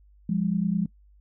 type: tone pair together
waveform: sine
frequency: 174.5 / 204.2 Hz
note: F3 / G#3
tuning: -1 / -29 cents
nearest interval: minor third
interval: 272 cents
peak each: -25 dBFS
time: 0.29-0.86 s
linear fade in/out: 5 ms
effects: noise-tail reverb RT60 0.1 s tail -21 dB re dry + added 50 Hz sine -53 dBFS peak until 1.2 s